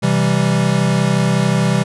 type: chord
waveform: square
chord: C major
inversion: none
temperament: equal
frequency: 130.81 / 164.81 / 196 Hz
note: C3 / E3 / G3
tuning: 0 / 0 / 0 cents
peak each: -18 dBFS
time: 0.02-1.84 s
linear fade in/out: 20 ms
effects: resampled to 24000 Hz